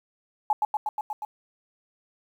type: tone with echo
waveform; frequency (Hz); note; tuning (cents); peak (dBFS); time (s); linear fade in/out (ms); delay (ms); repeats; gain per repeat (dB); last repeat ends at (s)
sine; 849; G#5; +38; -18; 0.5-0.53; 2; 120; 6; -2; 1.25
effects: 9-bit